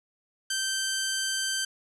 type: tone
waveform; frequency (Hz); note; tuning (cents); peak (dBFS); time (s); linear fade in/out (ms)
10% pulse; 1556; G6; -13; -18; 0.5-1.65; 5
effects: low-pass 11000 Hz 12 dB/octave

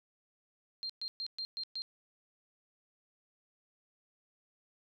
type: tone bursts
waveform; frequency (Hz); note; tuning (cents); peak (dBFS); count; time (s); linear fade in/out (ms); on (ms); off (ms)
sine; 4186; C8; 0; -36; 6; 0.83-1.82; 0; 65; 120
effects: none

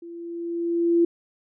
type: tone with level ramp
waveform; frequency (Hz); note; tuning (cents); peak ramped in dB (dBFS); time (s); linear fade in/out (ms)
sine; 340; F4; -46; -37 to -14; 0.02-1.05; 5
effects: none

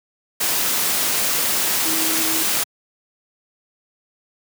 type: tone in noise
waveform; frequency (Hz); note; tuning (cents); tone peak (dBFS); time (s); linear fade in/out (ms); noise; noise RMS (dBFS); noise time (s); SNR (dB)
sine; 320; D#4; +49; -27; 1.85-2.43; 10; white; -20; 0.4-2.64; -10
effects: high-pass 150 Hz 12 dB/octave

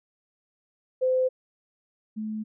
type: tone pair in turn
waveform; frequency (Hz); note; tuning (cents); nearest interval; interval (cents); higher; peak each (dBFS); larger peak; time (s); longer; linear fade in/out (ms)
sine; 514 / 216.1; C5 / A3; -31 / -31; octave + minor third; 1500; first; -20 / -29; first; 1.01-1.29 / 2.16-2.44; neither; 20
effects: none

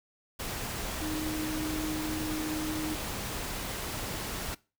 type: tone in noise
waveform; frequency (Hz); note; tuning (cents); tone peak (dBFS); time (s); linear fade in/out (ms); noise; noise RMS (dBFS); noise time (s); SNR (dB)
sine; 310; D#4; -6; -33; 1.01-2.95; 10; pink; -36; 0.39-4.55; 0
effects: noise-tail reverb RT60 0.3 s tail -21 dB re dry

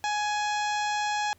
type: harmonic tone with a mistuned harmonic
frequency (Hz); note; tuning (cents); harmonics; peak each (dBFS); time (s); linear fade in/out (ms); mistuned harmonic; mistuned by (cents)
836; G#5; +11; 1 / 2 / 3 / 4 / 5 / 6 / 7 / 8 / 9; -27 / -33 / -37 / -39 / -41 / -43 / -44 / -45 / -46; 0.04-1.33; 0; 6; +52
effects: added 90 Hz sine -61 dBFS peak until 1.38 s + pink hiss -63 dBFS RMS until 1.38 s

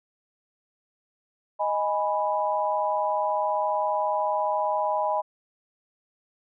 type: chord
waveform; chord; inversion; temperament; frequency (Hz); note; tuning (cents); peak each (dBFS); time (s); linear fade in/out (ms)
sine; G# minor; second; equal with one note detuned; 622.3 / 827.7 / 987.8; D#5 / G#5 / B5; 0 / -6 / 0; -27; 1.59-5.22; 20
effects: none

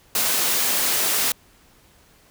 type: high-pass noise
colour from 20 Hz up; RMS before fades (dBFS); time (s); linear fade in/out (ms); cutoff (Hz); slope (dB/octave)
white; -21; 0.15-1.32; 2; 190; 12
effects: pink hiss -55 dBFS RMS until 2.3 s

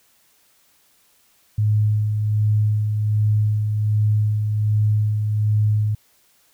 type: tone with tremolo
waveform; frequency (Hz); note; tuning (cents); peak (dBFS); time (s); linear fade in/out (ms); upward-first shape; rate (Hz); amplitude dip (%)
sine; 106.2; G#2; +39; -14; 1.58-5.95; 5; sine; 1.3; 40
effects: white hiss -59 dBFS RMS until 6.53 s

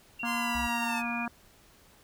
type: tone with pitch glide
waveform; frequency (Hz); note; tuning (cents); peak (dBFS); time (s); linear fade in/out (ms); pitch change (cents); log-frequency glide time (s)
sine; 2750 to 2436; F7 to D#7; -27 to -37; -34; 0.19-1.26; 10; -210; 0.86-1.07
type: harmonic tone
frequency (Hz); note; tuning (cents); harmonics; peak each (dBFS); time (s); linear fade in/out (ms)
236.1; A#3; +22; 1 / 3 / 4 / 5 / 6 / 7; -34 / -39 / -40 / -41 / -42 / -42; 0.23-1.28; 2
type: linear sweep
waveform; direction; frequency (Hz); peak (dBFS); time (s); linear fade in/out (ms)
sawtooth; down; 1046.5 to 884; -29; 0.24-1.03; 50
type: tone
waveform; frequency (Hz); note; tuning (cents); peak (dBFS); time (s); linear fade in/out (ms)
sine; 66.7; C2; +34; -36; 0.55-0.67; 0
effects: pink hiss -59 dBFS RMS until 2.03 s

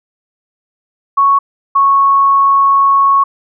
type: tone pair in turn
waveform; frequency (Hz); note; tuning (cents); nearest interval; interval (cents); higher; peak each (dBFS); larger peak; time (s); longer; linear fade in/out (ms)
sine; 1108.7 / 1104.2; C#6 / C#6; 0 / -7; unison; 7; first; -6; neither; 1.17-1.39 / 1.75-3.24; second; 10
effects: none

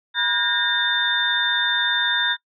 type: tone cluster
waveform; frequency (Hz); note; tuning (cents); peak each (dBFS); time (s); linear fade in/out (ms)
sine; 969 / 1438 / 1617 / 1835 / 3604; B5 / F#6 / G#6 / A#6 / A7; -33 / -50 / -47 / -28 / +41; -29 / -29 / -24 / -26 / -21; 0.14-2.37; 50
effects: noise-tail reverb RT60 0.1 s tail -23 dB re dry

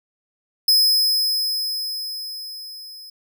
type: tone with level ramp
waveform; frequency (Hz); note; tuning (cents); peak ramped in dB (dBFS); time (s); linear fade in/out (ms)
45% pulse; 5100; D#8; +42; -12 to -38; 0.68-3.1; 5
effects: none

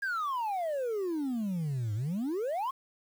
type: exponential two-way sweep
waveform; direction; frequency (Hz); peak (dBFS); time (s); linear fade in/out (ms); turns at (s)
sine; down then up; 1654 to 101.2 to 1116; -27; 0.02-2.71; 10; 1.94
effects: tanh soft clip ceiling -29 dBFS + 9-bit

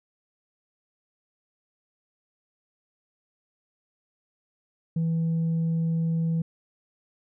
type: tone with tanh clipping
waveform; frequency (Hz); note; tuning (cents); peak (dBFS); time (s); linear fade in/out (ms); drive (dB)
sine; 164.2; E3; -6; -23; 4.96-6.42; 5; 1
effects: none

